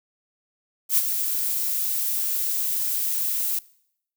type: noise with ADSR envelope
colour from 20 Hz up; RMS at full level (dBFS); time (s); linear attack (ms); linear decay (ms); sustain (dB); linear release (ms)
violet; -17; 0.89-3.59; 83; 32; -8; 4
effects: noise-tail reverb RT60 0.7 s tail -22 dB re dry